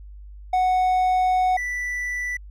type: tone pair in turn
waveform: triangle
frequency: 739 / 1972.9 Hz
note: F#5 / B6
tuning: -2 / -2 cents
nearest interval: octave + perfect fourth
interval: 1700 cents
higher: second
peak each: -15 / -23 dBFS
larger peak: first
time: 0.53-1.57 / 1.57-2.37 s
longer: first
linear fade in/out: 5 ms
effects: added 50 Hz sine -38 dBFS peak until 2.5 s